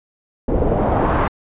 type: noise with low-pass filter sweep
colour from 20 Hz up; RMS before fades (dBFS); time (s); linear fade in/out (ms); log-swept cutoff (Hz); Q
pink; -17; 0.48-1.28; 5; 460 to 1300; 1.7
effects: resampled to 8000 Hz